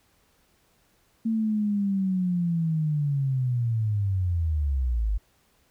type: linear sweep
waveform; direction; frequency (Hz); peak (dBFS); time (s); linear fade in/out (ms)
sine; down; 226.7 to 48.31; -22; 1.25-5.18; 10
effects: pink hiss -65 dBFS RMS until 5.7 s